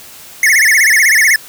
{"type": "tone with vibrato", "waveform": "square", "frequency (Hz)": 1953, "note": "B6", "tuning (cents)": -20, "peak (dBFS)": -7, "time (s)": [0.43, 1.36], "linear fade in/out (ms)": 2, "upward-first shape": "sine", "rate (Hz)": 16, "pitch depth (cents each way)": 220, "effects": ["white hiss -35 dBFS RMS until 1.48 s"]}